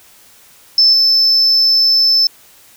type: tone with level steps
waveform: triangle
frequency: 5274 Hz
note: E8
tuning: in tune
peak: -3 / -6 dBFS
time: 0.78-2.27 s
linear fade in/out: 2 ms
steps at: 0.93 s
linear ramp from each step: 5 ms
effects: tanh soft clip ceiling -4 dBFS + white hiss -45 dBFS RMS until 2.76 s